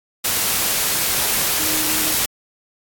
sine tone in noise, 311.1 Hz, D#4, in tune, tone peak -30 dBFS, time 1.59-2.13 s, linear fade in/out 10 ms, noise white, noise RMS -19 dBFS, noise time 0.24-2.26 s, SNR -14 dB, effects AAC 64 kbps

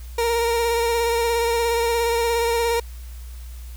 30% pulse tone with vibrato, 466.2 Hz, A#4, in tune, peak -16 dBFS, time 0.18-2.8 s, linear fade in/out 5 ms, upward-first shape sine, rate 17 Hz, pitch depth 25 cents each way, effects added 60 Hz sine -33 dBFS peak until 3.76 s + white hiss -49 dBFS RMS until 3.76 s

